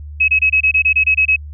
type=tone bursts; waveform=sine; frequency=2563 Hz; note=E7; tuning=49 cents flat; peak=-9 dBFS; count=11; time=0.2-1.363 s; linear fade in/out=10 ms; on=83 ms; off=25 ms; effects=added 74 Hz sine -28 dBFS peak until 1.53 s